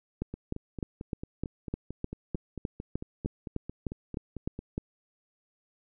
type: two click trains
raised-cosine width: 3 ms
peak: -24 / -18 dBFS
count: 20 / 16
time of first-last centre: 0.34-4.591 / 0.22-4.779 s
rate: 4.47 / 3.29 Hz
effects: none